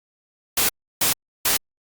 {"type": "noise bursts", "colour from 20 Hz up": "white", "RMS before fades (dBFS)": -19, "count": 3, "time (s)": [0.57, 1.57], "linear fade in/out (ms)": 5, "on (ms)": 120, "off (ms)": 320, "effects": ["Opus 48 kbps"]}